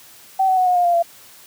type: tone with pitch steps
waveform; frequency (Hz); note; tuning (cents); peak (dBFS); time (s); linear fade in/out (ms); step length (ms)
sine; 767 / 752.1 / 737.5 / 723.1 / 709.1 / 695.3 / 681.7; G5 / F#5 / F#5 / F#5 / F5 / F5 / F5; -38 / +28 / -6 / -40 / +26 / -8 / -42; -13; 0.39-1.027; 10; 91
effects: white hiss -45 dBFS RMS until 1.46 s + high-pass 80 Hz 12 dB/octave